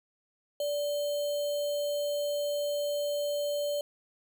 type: tone with sample-and-hold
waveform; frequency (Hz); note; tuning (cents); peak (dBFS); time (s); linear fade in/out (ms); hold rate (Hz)
sine; 582; D5; -16; -28; 0.6-3.81; 2; 3675
effects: none